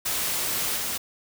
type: noise with level steps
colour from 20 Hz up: white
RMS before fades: -27 / -29 dBFS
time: 0.05-0.98 s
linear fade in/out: 10 ms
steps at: 0.76 s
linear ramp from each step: 10 ms
effects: none